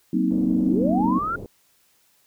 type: chord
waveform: sine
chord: C half-diminished seventh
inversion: second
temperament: just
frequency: 188.37 / 235.5 / 261.6 / 314 Hz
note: Gb3 / Bb3 / C4 / Eb4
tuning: +31 / +18 / 0 / +16 cents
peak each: -24 dBFS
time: 0.13-1.19 s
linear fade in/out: 5 ms
type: low-pass noise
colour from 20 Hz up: white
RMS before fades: -36 dBFS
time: 0.31-1.46 s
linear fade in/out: 0 ms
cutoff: 460 Hz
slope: 24 dB/octave
type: linear sweep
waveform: sine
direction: up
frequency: 202.7 to 1427 Hz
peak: -23 dBFS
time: 0.65-1.36 s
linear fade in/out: 5 ms
effects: white hiss -62 dBFS RMS until 2.26 s